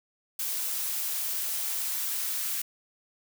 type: noise with high-pass filter sweep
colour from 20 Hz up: blue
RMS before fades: -31 dBFS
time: 0.39-2.62 s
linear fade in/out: 5 ms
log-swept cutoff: 220 to 1300 Hz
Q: 1.2
effects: none